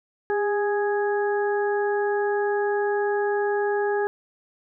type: harmonic tone with a mistuned harmonic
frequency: 415.3 Hz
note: G#4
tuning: in tune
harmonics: 1 / 2 / 3 / 4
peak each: -22 / -28 / -39 / -31 dBFS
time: 0.3-4.07 s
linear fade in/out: 0 ms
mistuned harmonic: 1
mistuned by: -33 cents
effects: none